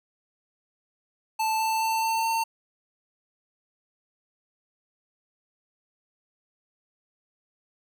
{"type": "tone with pitch steps", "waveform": "square", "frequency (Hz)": [880, 886.1, 892.3, 898.5, 904.7], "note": ["A5", "A5", "A5", "A5", "A5"], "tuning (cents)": [0, 12, 24, 36, 48], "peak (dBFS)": -24, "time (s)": [1.39, 2.44], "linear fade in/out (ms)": 10, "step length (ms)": 210, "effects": []}